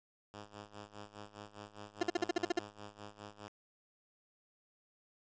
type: tone with tremolo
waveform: 5% pulse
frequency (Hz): 103.83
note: G#2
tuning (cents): 0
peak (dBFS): -35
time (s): 0.34-3.48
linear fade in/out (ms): 0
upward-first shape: sine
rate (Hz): 4.9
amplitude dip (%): 85
type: tone bursts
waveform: 30% pulse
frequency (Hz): 349.2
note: F4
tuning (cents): 0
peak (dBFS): -26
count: 9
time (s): 2.01-2.591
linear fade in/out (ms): 5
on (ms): 21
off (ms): 49
effects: resampled to 16000 Hz + 11-bit